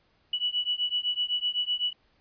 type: beating tone pair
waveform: sine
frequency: 2945 / 2952.9 Hz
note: F#7 / F#7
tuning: -9 / -4 cents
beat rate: 7.9 Hz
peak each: -29 dBFS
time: 0.33-1.93 s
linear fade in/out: 5 ms
effects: pink hiss -67 dBFS RMS until 2.2 s + resampled to 11025 Hz